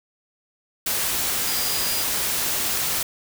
sine tone in noise, 4878 Hz, D#8, 35 cents flat, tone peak -30 dBFS, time 1.47-2.04 s, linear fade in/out 5 ms, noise white, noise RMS -24 dBFS, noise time 0.86-3.03 s, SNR -9 dB, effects none

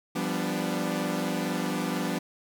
sawtooth chord, G dominant seventh, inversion third, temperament equal with one note detuned, 171.81 / 196 / 246.9 / 293.7 Hz, F3 / G3 / B3 / D4, -28 / 0 / 0 / 0 cents, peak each -29 dBFS, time 0.15-2.19 s, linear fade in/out 10 ms, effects none

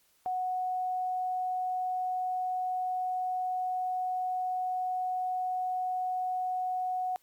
sine tone, 737 Hz, F#5, 7 cents flat, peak -29 dBFS, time 0.26-7.16 s, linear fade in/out 0 ms, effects white hiss -68 dBFS RMS until 7.22 s + Opus 48 kbps

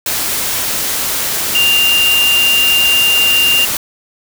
sine tone in noise, 2794 Hz, F7, in tune, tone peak -9 dBFS, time 1.55-3.65 s, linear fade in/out 2 ms, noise white, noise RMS -17 dBFS, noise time 0.06-3.77 s, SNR +5 dB, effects none

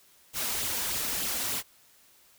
white noise with flanger, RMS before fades -31 dBFS, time 0.33-1.63 s, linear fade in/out 50 ms, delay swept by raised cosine 0.25 to 4.35 ms, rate 3.3 Hz, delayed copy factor +0.55, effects white hiss -60 dBFS RMS until 2.38 s

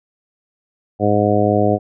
harmonic tone, 103.83 Hz, G#2, in tune, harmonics 1 / 2 / 3 / 4 / 5 / 6 / 7, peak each -20 / -20 / -20 / -20 / -20 / -20 / -20 dBFS, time 0.99-1.79 s, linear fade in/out 50 ms, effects none

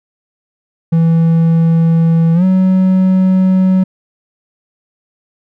triangle tone with pitch glide, 164.81 to 187.14 Hz, E3 to F#3, 0 to +20 cents, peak -5 dBFS, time 0.92-3.84 s, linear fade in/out 10 ms, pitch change +220 cents, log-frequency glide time 2.34-2.44 s, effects none

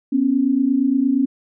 sine tone pair together, 246.9 / 275.5 Hz, B3 / C#4, 0 / -11 cents, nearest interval major second, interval 189 cents, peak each -19 / -16 dBFS, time 0.12-1.26 s, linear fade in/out 10 ms, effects none

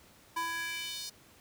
square tone with high-pass filter sweep, 332.4 Hz, E4, 15 cents sharp, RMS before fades -37 dBFS, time 0.36-1.1 s, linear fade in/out 10 ms, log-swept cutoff 950 to 5000 Hz, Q 2.4, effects pink hiss -59 dBFS RMS until 1.4 s + high-pass 60 Hz 12 dB/octave

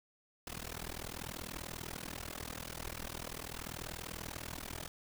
pink noise with amplitude modulation, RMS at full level -40 dBFS, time 0.47-4.88 s, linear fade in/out 2 ms, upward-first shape sine, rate 40.4 Hz, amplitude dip 100%, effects none

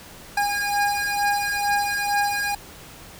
25% pulse beating tone pair, 815 / 817.2 Hz, G#5 / G#5, -33 / -28 cents, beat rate 2.2 Hz, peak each -20 dBFS, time 0.37-2.55 s, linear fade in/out 5 ms, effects pink hiss -43 dBFS RMS until 3.19 s

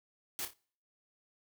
white noise with echo, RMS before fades -38 dBFS, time 0.39-0.45 s, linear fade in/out 0 ms, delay 28 ms, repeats 3, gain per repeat -8 dB, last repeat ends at 0.534 s, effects noise-tail reverb RT60 0.5 s tail -25 dB re dry

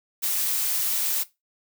blue noise, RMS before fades -25 dBFS, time 0.22-1.24 s, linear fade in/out 20 ms, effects noise-tail reverb RT60 0.2 s tail -17 dB re dry

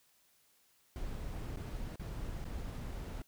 brown noise with dropouts, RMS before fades -41 dBFS, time 0.96-3.22 s, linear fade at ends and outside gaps 1 ms, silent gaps 1.561-1.571 / 1.958-1.996 / 2.443-2.453 s, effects white hiss -70 dBFS RMS until 3.27 s

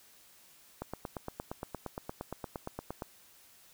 click train, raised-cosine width 1 ms, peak -23 dBFS, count 20, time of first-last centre 0.82-3.022 s, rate 8.63 Hz, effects white hiss -60 dBFS RMS until 3.73 s

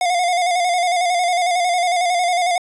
square tone with vibrato, 710 Hz, F5, 28 cents sharp, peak -16 dBFS, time 0.01-2.58 s, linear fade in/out 2 ms, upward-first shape square, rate 11 Hz, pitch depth 44 cents each way, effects resampled to 24000 Hz

